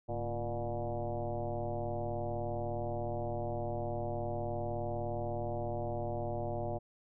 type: tone with frequency modulation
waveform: sine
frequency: 349.2 Hz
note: F4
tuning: in tune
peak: -33 dBFS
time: 0.08-6.79 s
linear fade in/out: 20 ms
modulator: 123 Hz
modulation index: 3.3
effects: none